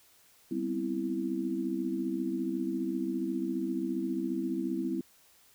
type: chord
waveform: sine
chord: C major seventh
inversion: second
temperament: equal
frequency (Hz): 196 / 246.9 / 261.6 / 329.6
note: G3 / B3 / C4 / E4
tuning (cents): 0 / 0 / 0 / 0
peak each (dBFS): -37 / -38 / -35 / -33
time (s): 0.51-5.01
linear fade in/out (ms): 5
effects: white hiss -62 dBFS RMS until 5.54 s